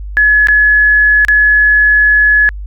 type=tone with dropouts; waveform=sine; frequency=1700 Hz; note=G#6; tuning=40 cents sharp; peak=-5 dBFS; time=0.17-2.49 s; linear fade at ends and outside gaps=0 ms; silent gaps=0.471-0.485 / 1.249-1.284 s; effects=added 50 Hz sine -21 dBFS peak until 2.66 s